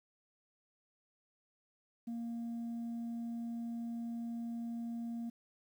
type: tone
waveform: sine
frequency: 233.1 Hz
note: A#3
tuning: in tune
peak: -35 dBFS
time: 2.07-5.3 s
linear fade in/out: 10 ms
effects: tanh soft clip ceiling -37 dBFS + 11-bit